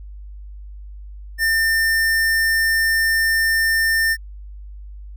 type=tone; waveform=square; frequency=1800 Hz; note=A6; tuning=39 cents sharp; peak=-16 dBFS; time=1.38-4.17 s; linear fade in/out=50 ms; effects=added 50 Hz sine -33 dBFS peak until 5.16 s